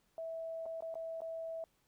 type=tone with dropouts; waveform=sine; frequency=654 Hz; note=E5; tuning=14 cents flat; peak=-39 dBFS; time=0.18-1.64 s; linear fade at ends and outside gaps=1 ms; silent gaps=0.657-0.662 / 0.806-0.823 / 0.942-0.954 / 1.206-1.218 s; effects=pink hiss -75 dBFS RMS until 1.87 s